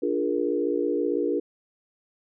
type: chord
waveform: sine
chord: Bb dominant seventh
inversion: first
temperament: equal with one note detuned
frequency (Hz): 293.7 / 349.2 / 415.3 / 473.5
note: D4 / F4 / Ab4 / Bb4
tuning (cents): 0 / 0 / 0 / +27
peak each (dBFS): -28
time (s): 0.02-1.4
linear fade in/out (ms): 10
effects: none